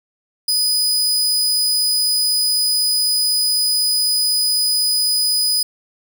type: tone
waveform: sawtooth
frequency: 4978 Hz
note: D#8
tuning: in tune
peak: -12 dBFS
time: 0.48-5.63 s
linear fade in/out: 5 ms
effects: none